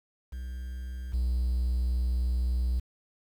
triangle tone pair in turn, 63 / 61.7 Hz, B1 / B1, +35 / -1 cents, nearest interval unison, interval 36 cents, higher first, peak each -32 / -22 dBFS, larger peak second, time 0.32-1.13 / 1.13-2.8 s, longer second, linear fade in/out 10 ms, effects tanh soft clip ceiling -18 dBFS + 9-bit

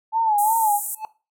sine tone with vibrato, 865 Hz, A5, 30 cents flat, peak -16 dBFS, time 0.12-0.8 s, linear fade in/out 50 ms, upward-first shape sine, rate 2.8 Hz, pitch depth 94 cents each way
pink band-pass noise, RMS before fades -29 dBFS, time 0.38-0.95 s, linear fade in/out 5 ms, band 7800 to 15000 Hz, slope 48 dB/octave
triangle tone with exponential growth, 869 Hz, A5, 22 cents flat, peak -21 dBFS, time 0.92-1.05 s, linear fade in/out 1 ms, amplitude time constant 27 ms
effects noise-tail reverb RT60 0.3 s tail -17 dB re dry

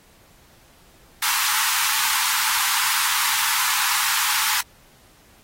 pink high-pass noise, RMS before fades -22 dBFS, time 1.22-4.61 s, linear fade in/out 5 ms, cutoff 850 Hz, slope 96 dB/octave, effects pink hiss -54 dBFS RMS until 5.43 s + AAC 48 kbps

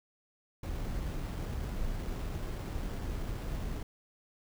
brown noise with sample-and-hold, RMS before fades -36 dBFS, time 0.63-3.83 s, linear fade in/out 5 ms, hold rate 6300 Hz, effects none

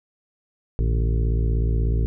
harmonic tone with a mistuned harmonic, 56.5 Hz, A1, 47 cents sharp, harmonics 1 / 2 / 3 / 4 / 5 / 6 / 7 / 8, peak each -19 / -25 / -31 / -37 / -38 / -39 / -36 / -39 dBFS, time 0.79-2.06 s, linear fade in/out 0 ms, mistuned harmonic 3, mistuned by -140 cents, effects none

